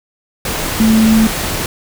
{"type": "tone in noise", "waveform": "sine", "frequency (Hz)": 221, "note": "A3", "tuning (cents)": 8, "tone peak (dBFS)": -7, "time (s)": [0.8, 1.27], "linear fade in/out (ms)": 2, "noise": "pink", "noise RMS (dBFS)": -19, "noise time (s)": [0.45, 1.66], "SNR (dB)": 9, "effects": []}